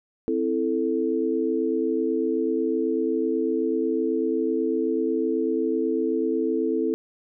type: chord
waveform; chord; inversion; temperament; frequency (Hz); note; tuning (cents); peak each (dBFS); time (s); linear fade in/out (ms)
sine; A minor; first; equal; 261.6 / 329.6 / 440; C4 / E4 / A4; 0 / 0 / 0; -27 / -25 / -25; 0.28-6.94; 0
effects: none